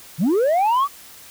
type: linear sweep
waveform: sine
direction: up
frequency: 133.7 to 1174.7 Hz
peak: -12 dBFS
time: 0.18-0.88 s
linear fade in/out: 50 ms
effects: tanh soft clip ceiling -14 dBFS + white hiss -43 dBFS RMS until 1.3 s